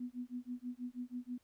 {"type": "tone with tremolo", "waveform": "sine", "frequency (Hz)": 246.9, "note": "B3", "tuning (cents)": 0, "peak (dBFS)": -37, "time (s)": [0, 1.38], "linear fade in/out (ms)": 5, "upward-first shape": "sine", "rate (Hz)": 6.2, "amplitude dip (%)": 100, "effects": ["pink hiss -75 dBFS RMS until 1.43 s"]}